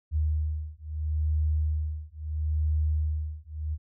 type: beating tone pair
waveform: sine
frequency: 76.5 / 77.25 Hz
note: D#2 / D#2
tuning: -29 / -12 cents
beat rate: 0.75 Hz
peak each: -28 dBFS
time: 0.11-3.78 s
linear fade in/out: 50 ms
effects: none